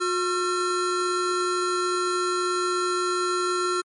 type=tone pair together; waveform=square; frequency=360.6 / 1361.4 Hz; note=F#4 / F6; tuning=-45 / -45 cents; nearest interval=octave + major seventh; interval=2300 cents; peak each=-26 dBFS; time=0-3.82 s; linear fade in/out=20 ms; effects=MP3 48 kbps